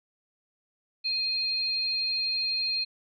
sine tone pair together, 2500 / 4204 Hz, D#7 / C8, +8 / +7 cents, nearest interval major sixth, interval 899 cents, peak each -36 / -26 dBFS, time 1.04-2.85 s, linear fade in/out 20 ms, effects none

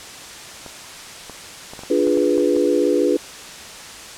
clicks, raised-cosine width 1 ms, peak -21 dBFS, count 9, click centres 0.663 / 1.297 / 1.735 / 1.792 / 1.835 / 2.071 / 2.174 / 2.379 / 2.566 s
sine chord, D diminished seventh, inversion none, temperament equal, 293.7 / 349.2 / 415.3 / 493.9 Hz, D4 / F4 / Ab4 / Cb5, 0 / 0 / 0 / 0 cents, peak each -20 dBFS, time 1.9-3.17 s, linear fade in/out 5 ms
effects white hiss -36 dBFS RMS until 4.17 s + low-pass 8000 Hz 12 dB/octave

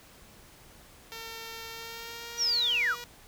5% pulse tone with pitch glide, 454 to 481 Hz, A#4 to B4, -46 to -46 cents, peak -28 dBFS, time 1.12-3.04 s, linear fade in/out 0 ms, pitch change +100 cents, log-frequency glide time 1.7-2.84 s
sine linear sweep, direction down, 5920 to 1068 Hz, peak -24 dBFS, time 2.37-2.96 s, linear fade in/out 50 ms
effects pink hiss -54 dBFS RMS until 3.27 s

